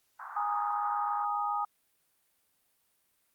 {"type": "band-pass noise", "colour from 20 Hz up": "white", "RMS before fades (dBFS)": -43, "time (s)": [0.19, 1.25], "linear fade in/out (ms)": 5, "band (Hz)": [860, 1400], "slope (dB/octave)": 48}
{"type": "chord", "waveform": "sine", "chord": "Ab suspended second", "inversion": "none", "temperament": "equal with one note detuned", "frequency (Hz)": [825.3, 932.3, 1244.5], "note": ["Ab5", "Bb5", "Eb6"], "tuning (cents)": [-11, 0, 0], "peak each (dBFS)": [-32, -37, -32], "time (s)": [0.36, 1.65], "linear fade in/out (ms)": 5}
{"effects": ["white hiss -73 dBFS RMS until 3.34 s", "Opus 48 kbps"]}